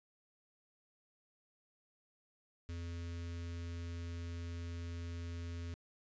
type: tone with notch filter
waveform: square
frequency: 85.2 Hz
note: F2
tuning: 42 cents flat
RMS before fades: -43 dBFS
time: 2.69-5.74 s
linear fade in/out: 0 ms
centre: 790 Hz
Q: 0.85
effects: resampled to 16000 Hz